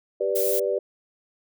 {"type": "chord", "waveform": "sine", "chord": "G major", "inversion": "none", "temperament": "equal", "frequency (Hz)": [392, 493.9, 587.3], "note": ["G4", "B4", "D5"], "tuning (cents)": [0, 0, 0], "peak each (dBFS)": -26, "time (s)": [0.2, 0.79], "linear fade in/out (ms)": 10}
{"type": "noise", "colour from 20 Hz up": "violet", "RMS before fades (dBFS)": -27, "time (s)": [0.35, 0.6], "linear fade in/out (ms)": 10}
{"effects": []}